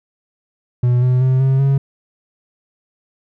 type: tone with pitch steps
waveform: triangle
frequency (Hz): 122.9 / 126.36 / 129.91 / 133.56 / 137.31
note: B2 / B2 / C3 / C3 / C#3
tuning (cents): -8 / +40 / -12 / +36 / -16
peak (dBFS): -9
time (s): 0.83-1.78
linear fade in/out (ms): 5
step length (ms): 190
effects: none